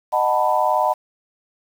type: chord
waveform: sine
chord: B dominant seventh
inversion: first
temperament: just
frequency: 617.4 / 740.8 / 889 / 987.8 Hz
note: D#5 / F#5 / A5 / B5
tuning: -14 / +2 / +18 / 0 cents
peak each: -21 dBFS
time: 0.12-0.94 s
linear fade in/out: 20 ms
effects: 7-bit